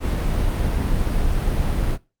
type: noise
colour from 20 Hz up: brown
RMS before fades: -20 dBFS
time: 0-1.98 s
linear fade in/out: 50 ms
effects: noise-tail reverb RT60 0.3 s tail -22 dB re dry + Opus 48 kbps